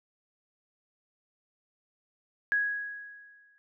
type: tone with exponential decay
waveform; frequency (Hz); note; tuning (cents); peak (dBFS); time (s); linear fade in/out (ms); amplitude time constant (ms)
sine; 1661.2; G#6; 0; -22; 2.52-3.58; 0; 230
effects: none